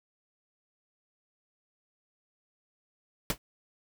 pink noise with exponential decay, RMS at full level -24 dBFS, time 3.3-3.38 s, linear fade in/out 1 ms, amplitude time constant 16 ms, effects none

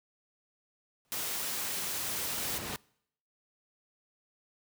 pink noise with exponential growth, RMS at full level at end -35 dBFS, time 1.05-2.76 s, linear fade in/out 0 ms, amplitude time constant 370 ms
white noise, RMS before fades -35 dBFS, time 1.12-2.58 s, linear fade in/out 0 ms
effects noise-tail reverb RT60 0.7 s tail -25 dB re dry + high-pass 80 Hz 12 dB/octave

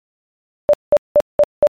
sine tone bursts, 588 Hz, D5, 2 cents sharp, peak -6 dBFS, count 5, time 0.69-1.67 s, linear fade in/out 0 ms, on 44 ms, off 190 ms, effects MP3 96 kbps

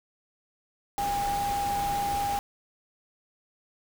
sine tone in noise, 807 Hz, G#5, 50 cents flat, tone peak -26 dBFS, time 0.98-2.39 s, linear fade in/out 0 ms, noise pink, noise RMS -36 dBFS, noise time 0.98-2.39 s, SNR +7 dB, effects none

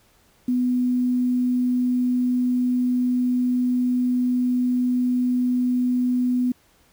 sine tone with quantisation, 248.8 Hz, B3, 13 cents sharp, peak -18 dBFS, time 0.48-6.52 s, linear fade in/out 5 ms, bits 8, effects pink hiss -59 dBFS RMS until 6.92 s

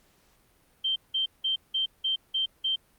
sine tone bursts, 3136 Hz, G7, in tune, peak -24 dBFS, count 7, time 0.84-2.76 s, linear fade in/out 10 ms, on 120 ms, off 180 ms, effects pink hiss -64 dBFS RMS until 2.98 s + Opus 48 kbps

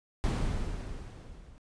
brown noise with level ramp, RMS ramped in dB -26 to -53 dBFS, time 0.24-1.58 s, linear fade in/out 0 ms, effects resampled to 22050 Hz

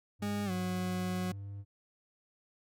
triangle tone with vibrato, 99.8 Hz, G2, 32 cents sharp, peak -38 dBFS, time 0.19-1.65 s, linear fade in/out 50 ms, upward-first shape sine, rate 2.4 Hz, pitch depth 8 cents each way
40% pulse tone with pitch glide, 204.9 to 182.55 Hz, G#3 to F#3, -23 to -23 cents, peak -32 dBFS, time 0.22-1.32 s, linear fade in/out 5 ms, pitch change -200 cents, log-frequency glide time 0.45-0.51 s
effects none

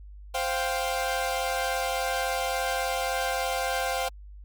sawtooth chord, C suspended fourth, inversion none, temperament equal with one note detuned, 523.3 / 700.5 / 784 Hz, C5 / F5 / G5, 0 / +5 / 0 cents, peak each -27 dBFS, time 0.34-4.09 s, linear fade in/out 10 ms, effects added 50 Hz sine -42 dBFS peak until 4.44 s + Opus 48 kbps

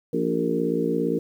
harmonic tone with a mistuned harmonic, 57.5 Hz, A#1, 23 cents flat, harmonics 3 / 4 / 5 / 6 / 7 / 8, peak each -29 / -29 / -27 / -30 / -30 / -26 dBFS, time 0.13-1.19 s, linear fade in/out 5 ms, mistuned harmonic 6, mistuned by +41 cents, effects 9-bit

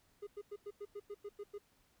triangle tone bursts, 410 Hz, G#4, 22 cents flat, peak -40 dBFS, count 10, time 0.22-1.584 s, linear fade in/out 10 ms, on 50 ms, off 96 ms, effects pink hiss -72 dBFS RMS until 2 s

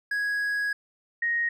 triangle / sine tone pair in turn, 1661.2 / 1872 Hz, G#6 / A#6, 0 / +7 cents, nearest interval major second, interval 207 cents, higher second, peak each -23 dBFS, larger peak neither, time 0.11-0.73 / 1.22-1.49 s, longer first, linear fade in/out 5 ms, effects none

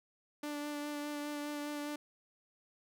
sawtooth tone with vibrato, 293.7 Hz, D4, in tune, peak -34 dBFS, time 0.43-1.96 s, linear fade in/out 5 ms, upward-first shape sine, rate 4.9 Hz, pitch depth 14 cents each way, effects none

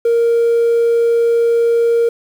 triangle tone, 466.2 Hz, A#4, in tune, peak -7 dBFS, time 0.05-2.09 s, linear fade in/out 5 ms, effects tanh soft clip ceiling -6 dBFS + 7-bit

